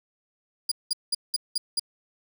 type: tone bursts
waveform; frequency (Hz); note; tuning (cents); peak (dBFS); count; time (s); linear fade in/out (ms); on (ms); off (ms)
35% pulse; 4857; D#8; -43; -21; 6; 0.69-1.796; 5; 26; 190
effects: none